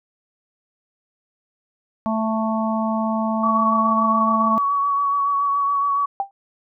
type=harmonic tone; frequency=220.9 Hz; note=A3; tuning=7 cents sharp; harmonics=1 / 3 / 4 / 5; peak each=-21 / -26 / -27 / -28 dBFS; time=2.06-4.58 s; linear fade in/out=0 ms
type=tone with vibrato; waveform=sine; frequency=1128 Hz; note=C#6; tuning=30 cents sharp; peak=-17 dBFS; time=3.43-6.06 s; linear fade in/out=10 ms; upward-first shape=triangle; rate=7.1 Hz; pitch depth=27 cents each way
type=tone with exponential decay; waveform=sine; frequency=790 Hz; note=G5; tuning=13 cents sharp; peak=-15 dBFS; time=6.2-6.31 s; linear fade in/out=1 ms; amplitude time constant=22 ms
effects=none